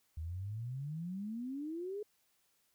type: exponential sweep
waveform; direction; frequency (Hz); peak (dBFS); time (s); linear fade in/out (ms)
sine; up; 76.4 to 427.7; -38; 0.17-2.03; 5
effects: white hiss -75 dBFS RMS until 2.74 s